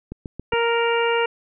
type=click train; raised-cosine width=3 ms; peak=-18 dBFS; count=4; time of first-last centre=0.12-0.534 s; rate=7.24 Hz
type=harmonic tone; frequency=466.2 Hz; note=A#4; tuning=in tune; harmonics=1 / 2 / 3 / 4 / 5 / 6; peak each=-20 / -24 / -27 / -31 / -29 / -28 dBFS; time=0.52-1.26 s; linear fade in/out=5 ms
effects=none